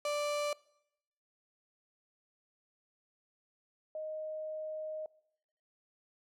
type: tone pair in turn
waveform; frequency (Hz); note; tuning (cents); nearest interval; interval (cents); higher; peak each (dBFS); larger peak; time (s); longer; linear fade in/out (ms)
35% pulse / sine; 587.3 / 622.2; D5 / D#5; 0 / 0; minor second; 100; second; -30 / -37; first; 0.05-0.53 / 3.95-5.06; second; 2
effects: noise-tail reverb RT60 0.8 s tail -23 dB re dry + low-pass 11000 Hz 12 dB/octave